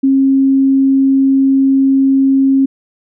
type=tone; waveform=sine; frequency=270 Hz; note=C#4; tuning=45 cents flat; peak=-7 dBFS; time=0.03-2.66 s; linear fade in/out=10 ms; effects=none